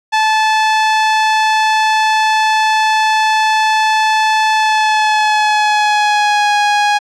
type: tone with pitch glide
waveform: sawtooth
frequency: 870 to 828.3 Hz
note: A5 to G#5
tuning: -20 to -5 cents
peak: -6 dBFS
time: 0.12-6.99 s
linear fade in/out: 20 ms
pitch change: -85 cents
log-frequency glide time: 4.54-6.55 s
effects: low-pass 5000 Hz 12 dB/octave